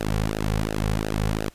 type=tone with flanger; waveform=sawtooth; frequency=53 Hz; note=G#1; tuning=36 cents sharp; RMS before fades=-25 dBFS; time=0-1.5 s; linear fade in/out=10 ms; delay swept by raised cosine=0.88 to 3.28 ms; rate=2.8 Hz; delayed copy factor=-1; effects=pink hiss -55 dBFS RMS until 1.54 s + resampled to 32000 Hz